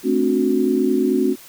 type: chord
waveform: sine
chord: D dominant seventh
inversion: second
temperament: just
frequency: 220.2 / 264.3 / 293.7 / 367.1 Hz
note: A3 / C4 / D4 / F#4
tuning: +2 / +18 / 0 / -14 cents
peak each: -23 / -19 / -23 / -19 dBFS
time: 0.03-1.36 s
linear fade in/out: 50 ms
effects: white hiss -43 dBFS RMS until 1.48 s